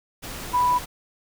sine tone in noise, 987.8 Hz, B5, in tune, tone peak -17 dBFS, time 0.53-0.79 s, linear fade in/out 20 ms, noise pink, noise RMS -35 dBFS, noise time 0.22-0.86 s, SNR +15 dB, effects none

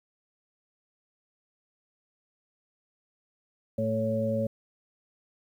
harmonic tone with a mistuned harmonic, 111.2 Hz, A2, 19 cents sharp, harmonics 1 / 2 / 4 / 5, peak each -32 / -30 / -39 / -28 dBFS, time 3.78-4.47 s, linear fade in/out 5 ms, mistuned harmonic 4, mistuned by -27 cents, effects 10-bit

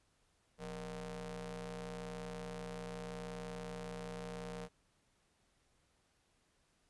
sawtooth ring-modulated tone, 146.3 Hz, D3, 6 cents flat, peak -36 dBFS, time 0.58-4.69 s, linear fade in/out 50 ms, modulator 323 Hz, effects pink hiss -75 dBFS RMS until 6.89 s + resampled to 24000 Hz

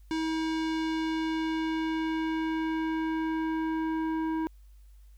square tone with low-pass filter sweep, 319.9 Hz, D#4, 48 cents sharp, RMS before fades -30 dBFS, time 0.11-4.47 s, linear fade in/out 0 ms, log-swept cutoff 5400 to 1200 Hz, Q 1, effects added 50 Hz sine -50 dBFS peak until 5.17 s + white hiss -71 dBFS RMS until 5.17 s

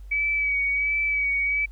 sine tone with vibrato, 2279 Hz, C#7, 47 cents sharp, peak -21 dBFS, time 0.11-1.66 s, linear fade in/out 10 ms, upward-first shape sine, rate 1.4 Hz, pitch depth 28 cents each way, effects added 49 Hz sine -38 dBFS peak until 1.71 s + pink hiss -64 dBFS RMS until 1.71 s

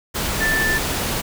sine tone in noise, 1765 Hz, A6, 5 cents sharp, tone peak -18 dBFS, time 0.4-0.79 s, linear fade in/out 20 ms, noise pink, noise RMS -23 dBFS, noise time 0.14-1.22 s, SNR +2 dB, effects none

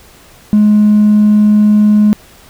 sine tone with hard clipping, 210.2 Hz, G#3, 21 cents sharp, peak -5 dBFS, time 0.53-2.13 s, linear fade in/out 0 ms, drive 1 dB, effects pink hiss -41 dBFS RMS until 2.49 s

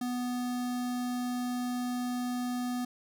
square tone with notch filter, 246.9 Hz, B3, in tune, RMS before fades -33 dBFS, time 0.01-2.85 s, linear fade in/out 5 ms, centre 2400 Hz, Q 1.8, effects none

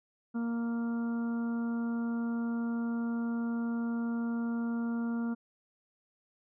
harmonic tone, 233.1 Hz, A#3, in tune, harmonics 1 / 2 / 3 / 4 / 5 / 6, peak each -30 / -46 / -50 / -51 / -52 / -48 dBFS, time 0.34-5.35 s, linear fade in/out 20 ms, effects none

